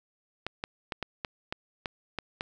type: clicks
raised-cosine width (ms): 0.3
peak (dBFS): -16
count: 9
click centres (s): 0.466 / 0.639 / 0.922 / 1.027 / 1.248 / 1.525 / 1.858 / 2.187 / 2.409
effects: none